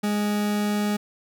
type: tone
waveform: 40% pulse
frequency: 207.7 Hz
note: G#3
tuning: in tune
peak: -21 dBFS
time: 0.03-0.97 s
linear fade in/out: 10 ms
effects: none